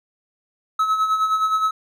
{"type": "tone with tremolo", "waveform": "triangle", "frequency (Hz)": 1290, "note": "E6", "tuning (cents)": -38, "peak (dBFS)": -13, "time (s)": [0.79, 1.71], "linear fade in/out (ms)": 5, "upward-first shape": "sine", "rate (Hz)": 9.6, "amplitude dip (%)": 55, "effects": []}